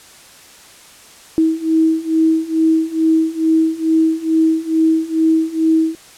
sine beating tone pair, 319.9 / 322.2 Hz, D#4 / E4, +48 / -39 cents, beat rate 2.3 Hz, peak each -16 / -14 dBFS, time 1.38-5.95 s, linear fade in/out 0 ms, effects white hiss -42 dBFS RMS until 6.17 s + low-pass 10000 Hz 12 dB/octave

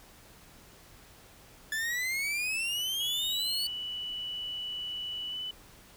40% pulse exponential sweep, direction up, 1731 to 4518 Hz, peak -29 dBFS, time 1.72-3.67 s, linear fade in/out 2 ms
sine tone with pitch glide, 2960 to 2994 Hz, F#7 to F#7, 0 to +20 cents, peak -34 dBFS, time 3-5.51 s, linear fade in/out 5 ms, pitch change +20 cents, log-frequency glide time 5.3-5.35 s
effects pink hiss -55 dBFS RMS until 5.96 s

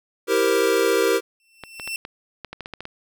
square chord, C dominant seventh, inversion first, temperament equal, 329.6 / 392 / 466.2 / 523.3 Hz, E4 / G4 / Bb4 / C5, 0 / 0 / 0 / 0 cents, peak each -27 / -22 / -21 / -27 dBFS, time 0.27-1.21 s, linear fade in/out 50 ms
sawtooth tone with exponential growth, 2690 Hz, E7, 34 cents sharp, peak -21 dBFS, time 1.4-1.96 s, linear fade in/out 1 ms, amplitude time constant 120 ms
clicks, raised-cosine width 0.3 ms, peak -17 dBFS, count 11, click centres 1.637 / 1.798 / 1.876 / 2.051 / 2.447 / 2.53 / 2.607 / 2.659 / 2.737 / 2.806 / 2.854 s
effects none

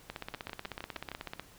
two click trains, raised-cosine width 0.3 ms, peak -22 / -23 dBFS, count 22 / 6, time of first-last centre 0.1-1.396 / 0.34-1.116 s, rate 16.2 / 6.44 Hz, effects pink hiss -57 dBFS RMS until 1.58 s

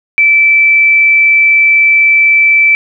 sine tone, 2322 Hz, D7, 20 cents flat, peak -4 dBFS, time 0.18-2.75 s, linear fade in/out 0 ms, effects none

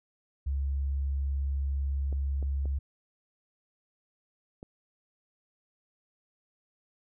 sine tone, 69 Hz, C#2, 7 cents flat, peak -27 dBFS, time 0.46-2.79 s, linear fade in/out 10 ms
clicks, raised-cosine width 2 ms, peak -30 dBFS, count 4, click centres 2.127 / 2.427 / 2.656 / 4.629 s
effects none

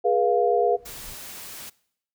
sine chord, F diminished, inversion first, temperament equal with one note detuned, 415.3 / 484 / 698.5 Hz, Ab4 / Cb5 / F5, 0 / -35 / 0 cents, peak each -22 dBFS, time 0.04-0.77 s, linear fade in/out 20 ms
brown noise with exponential growth, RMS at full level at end -42 dBFS, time 0.09-1.15 s, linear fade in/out 5 ms, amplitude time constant 230 ms
white noise, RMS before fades -39 dBFS, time 0.85-1.7 s, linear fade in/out 10 ms
effects noise-tail reverb RT60 0.7 s tail -22 dB re dry

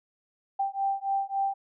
sine beating tone pair, 784 / 787.6 Hz, G5 / G5, 0 / +8 cents, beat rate 3.6 Hz, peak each -29 dBFS, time 0.59-1.54 s, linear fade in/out 10 ms, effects none

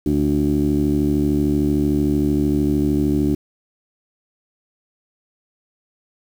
15% pulse tone with low-pass filter, 73.2 Hz, D2, 5 cents flat, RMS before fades -18 dBFS, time 0.06-3.35 s, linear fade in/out 5 ms, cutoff 330 Hz, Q 5.8, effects 7-bit

